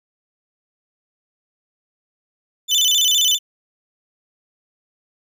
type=tone with vibrato; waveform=30% pulse; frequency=3267 Hz; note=G#7; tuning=29 cents flat; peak=-11 dBFS; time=2.68-3.39 s; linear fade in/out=50 ms; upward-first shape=square; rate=15 Hz; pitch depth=140 cents each way; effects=none